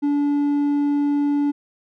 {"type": "tone with hard clipping", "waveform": "sine", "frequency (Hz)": 288.3, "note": "D4", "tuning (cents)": -32, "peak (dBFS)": -18, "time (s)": [0.02, 1.52], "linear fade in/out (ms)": 20, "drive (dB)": 3, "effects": []}